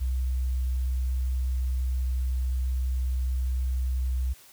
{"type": "tone", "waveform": "sine", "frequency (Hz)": 63.6, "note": "C2", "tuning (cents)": -48, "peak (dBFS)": -24, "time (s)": [0, 4.34], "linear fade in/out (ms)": 20, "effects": ["white hiss -53 dBFS RMS until 4.52 s"]}